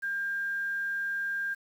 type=tone with quantisation; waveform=sine; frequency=1600 Hz; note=G6; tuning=35 cents sharp; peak=-29 dBFS; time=0.02-1.55 s; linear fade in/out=20 ms; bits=9; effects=none